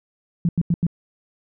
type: tone bursts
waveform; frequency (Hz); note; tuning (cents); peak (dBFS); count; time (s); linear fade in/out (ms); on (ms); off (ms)
sine; 170.1; F3; -45; -15; 4; 0.45-0.867; 2; 39; 87
effects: none